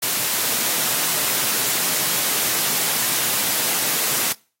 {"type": "high-pass noise", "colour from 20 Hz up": "white", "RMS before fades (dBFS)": -21, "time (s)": [0.02, 4.33], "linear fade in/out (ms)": 10, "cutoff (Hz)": 110, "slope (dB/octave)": 48, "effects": ["noise-tail reverb RT60 0.4 s tail -25 dB re dry", "AAC 48 kbps"]}